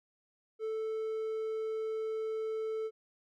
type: tone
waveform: triangle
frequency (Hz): 440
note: A4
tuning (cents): 0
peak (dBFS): -31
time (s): 0.59-2.91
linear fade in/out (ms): 50
effects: none